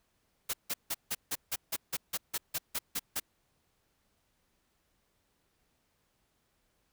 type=noise bursts; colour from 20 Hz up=white; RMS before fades=-33 dBFS; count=14; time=0.49-3.2 s; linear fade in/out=10 ms; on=45 ms; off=160 ms; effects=pink hiss -75 dBFS RMS until 6.92 s